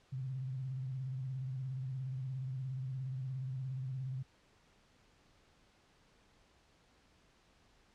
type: tone with vibrato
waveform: sine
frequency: 130.81 Hz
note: C3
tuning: in tune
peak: -37 dBFS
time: 0.12-4.23 s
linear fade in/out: 10 ms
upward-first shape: square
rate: 17 Hz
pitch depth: 55 cents each way
effects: pink hiss -68 dBFS RMS until 7.94 s + low-pass 6000 Hz 12 dB/octave